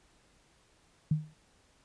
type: tone with exponential decay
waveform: sine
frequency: 153.9 Hz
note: D#3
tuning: 19 cents flat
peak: -21 dBFS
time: 1.11-1.34 s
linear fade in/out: 5 ms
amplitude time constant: 48 ms
effects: pink hiss -66 dBFS RMS until 1.84 s + resampled to 22050 Hz